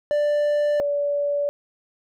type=tone pair in turn; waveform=triangle / sine; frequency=589 / 575.9 Hz; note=D5 / D5; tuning=+5 / -34 cents; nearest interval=unison; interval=39 cents; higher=first; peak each=-16 / -20 dBFS; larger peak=first; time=0.11-0.8 / 0.8-1.49 s; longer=neither; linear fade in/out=0 ms; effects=none